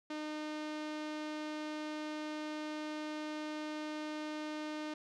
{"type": "tone with low-pass filter", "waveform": "sawtooth", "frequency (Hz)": 305.1, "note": "D#4", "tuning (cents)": -34, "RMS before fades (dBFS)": -41, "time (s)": [0.1, 4.94], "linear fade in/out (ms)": 5, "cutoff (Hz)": 4800, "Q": 0.93, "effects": []}